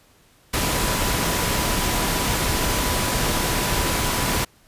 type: tone in noise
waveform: sine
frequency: 987.8 Hz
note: B5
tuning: in tune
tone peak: -32 dBFS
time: 0.53-4.45 s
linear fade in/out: 10 ms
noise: pink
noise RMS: -22 dBFS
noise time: 0.53-4.45 s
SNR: -13 dB
effects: pink hiss -56 dBFS RMS until 4.67 s + resampled to 32000 Hz